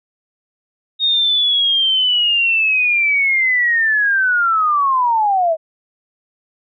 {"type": "linear sweep", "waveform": "sine", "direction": "down", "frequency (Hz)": [3729, 622.3], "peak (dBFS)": -12, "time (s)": [0.99, 5.57], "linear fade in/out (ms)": 50, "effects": []}